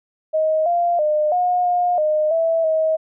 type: tone with pitch steps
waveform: sine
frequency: 628 / 694 / 606 / 719 / 712 / 613 / 657 / 635 Hz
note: D#5 / F5 / D#5 / F#5 / F5 / D#5 / E5 / D#5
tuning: +16 / -11 / -46 / -50 / +33 / -26 / -6 / +35 cents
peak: -15 dBFS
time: 0.33-2.97 s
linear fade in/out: 20 ms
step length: 330 ms
effects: none